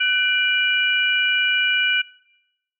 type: tone cluster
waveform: sine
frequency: 1506 / 2375 / 2930 Hz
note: F#6 / D7 / F#7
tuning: +30 / +19 / -18 cents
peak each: -21 dBFS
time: 0-2.02 s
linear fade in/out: 10 ms
effects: noise-tail reverb RT60 0.9 s tail -22 dB re dry